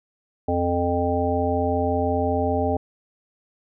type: harmonic tone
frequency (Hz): 87.31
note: F2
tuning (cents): 0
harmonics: 1 / 3 / 5 / 7 / 9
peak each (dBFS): -26 / -26 / -26 / -26 / -26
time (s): 0.48-2.77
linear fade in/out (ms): 5
effects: none